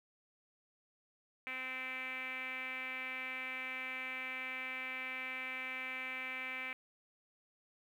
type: tone with low-pass filter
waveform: 5% pulse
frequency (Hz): 258.5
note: C4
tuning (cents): -21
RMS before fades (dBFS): -42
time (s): 1.47-6.73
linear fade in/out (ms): 0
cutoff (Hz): 2300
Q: 7.2
effects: 11-bit